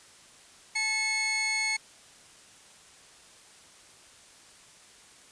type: tone pair together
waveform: sawtooth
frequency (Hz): 868 / 2187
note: A5 / C#7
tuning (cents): -24 / -24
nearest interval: octave + major third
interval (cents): 1600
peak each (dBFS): -34 / -23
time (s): 0.75-1.77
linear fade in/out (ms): 10
effects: white hiss -54 dBFS RMS until 5.31 s + resampled to 22050 Hz